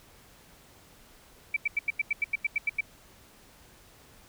sine tone bursts, 2314 Hz, D7, 26 cents flat, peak -23 dBFS, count 12, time 1.54-2.808 s, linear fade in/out 5 ms, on 25 ms, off 88 ms, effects pink hiss -56 dBFS RMS until 4.28 s

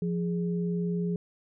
sine tone pair together, 174.61 / 415.3 Hz, F3 / G#4, 0 / 0 cents, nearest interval octave + minor third, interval 1500 cents, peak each -27 / -34 dBFS, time 0.02-1.16 s, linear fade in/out 2 ms, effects none

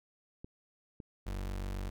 clicks, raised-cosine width 3 ms, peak -32 dBFS, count 2, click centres 0.445 / 1.002 s
35% pulse tone, 47.53 Hz, F#1, 47 cents sharp, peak -34 dBFS, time 1.26-1.9 s, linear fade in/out 10 ms
effects none

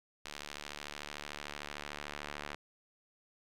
sawtooth tone with band-pass filter sweep, 73.42 Hz, D2, in tune, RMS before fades -45 dBFS, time 0.25-2.55 s, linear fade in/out 5 ms, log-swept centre 3800 to 2000 Hz, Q 0.74, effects none

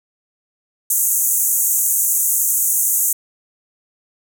white band-pass noise, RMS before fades -17 dBFS, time 0.9-3.13 s, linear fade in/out 5 ms, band 6300 to 16000 Hz, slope 96 dB/octave, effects none

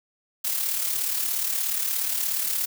blue noise with amplitude modulation, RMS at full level -24 dBFS, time 0.44-2.66 s, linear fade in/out 10 ms, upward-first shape sine, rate 36.9 Hz, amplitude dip 50%, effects none

